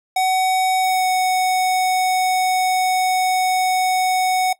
square tone with pitch glide, 750 to 742.7 Hz, F#5 to F#5, +23 to +6 cents, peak -16 dBFS, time 0.16-4.53 s, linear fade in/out 5 ms, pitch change -17 cents, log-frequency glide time 0.82-1.06 s, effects noise-tail reverb RT60 0.1 s tail -18 dB re dry

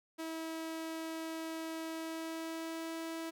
sawtooth tone with pitch glide, 323.5 to 326.9 Hz, E4 to E4, -32 to -14 cents, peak -35 dBFS, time 0.18-3.31 s, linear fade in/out 20 ms, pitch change +18 cents, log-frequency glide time 1.89-2.95 s, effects none

